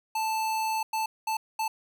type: tone bursts at uneven times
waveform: square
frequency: 880 Hz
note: A5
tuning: in tune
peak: -27 dBFS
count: 4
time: 0.15-0.83 / 0.93-1.06 / 1.27-1.37 / 1.59-1.68 s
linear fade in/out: 5 ms
effects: none